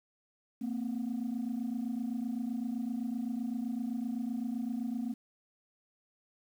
sine tone pair together, 228 / 255.8 Hz, A#3 / C4, -38 / -39 cents, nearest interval major second, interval 199 cents, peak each -33 / -34 dBFS, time 0.61-5.14 s, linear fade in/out 10 ms, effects tanh soft clip ceiling -29 dBFS + 10-bit

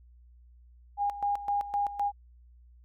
sine tone with tremolo, 813 Hz, G#5, 37 cents flat, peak -25 dBFS, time 0.97-2.12 s, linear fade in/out 50 ms, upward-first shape square, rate 3.9 Hz, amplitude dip 75%, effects added 60 Hz sine -53 dBFS peak until 2.84 s

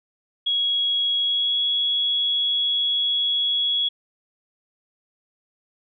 sine tone with pitch glide, 3322 to 3349 Hz, G#7 to G#7, 0 to +14 cents, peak -19 dBFS, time 0.46-3.89 s, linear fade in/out 10 ms, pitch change +14 cents, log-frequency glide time 1.19-1.6 s, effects none

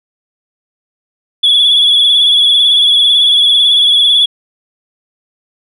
sine tone with vibrato, 3396 Hz, G#7, 38 cents sharp, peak -4 dBFS, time 1.43-4.26 s, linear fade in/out 10 ms, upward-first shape triangle, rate 18 Hz, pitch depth 55 cents each way, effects tanh soft clip ceiling -2 dBFS

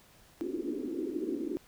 pink band-pass noise, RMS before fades -35 dBFS, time 0.41-1.57 s, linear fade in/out 0 ms, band 270 to 380 Hz, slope 48 dB/octave, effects pink hiss -60 dBFS RMS until 1.67 s

